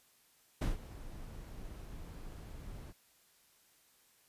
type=noise with ADSR envelope; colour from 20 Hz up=brown; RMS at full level=-30 dBFS; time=0.61-2.93 s; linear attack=9 ms; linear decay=150 ms; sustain=-17 dB; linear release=32 ms; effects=white hiss -68 dBFS RMS until 4.28 s + resampled to 32000 Hz